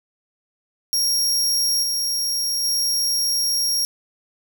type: tone with level steps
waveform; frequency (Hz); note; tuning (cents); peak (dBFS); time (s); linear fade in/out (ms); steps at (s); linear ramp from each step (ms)
sawtooth; 5588; F8; 0; -15 / -18 / -16; 0.93-3.85; 0; 1.82 / 2.63; 20
effects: none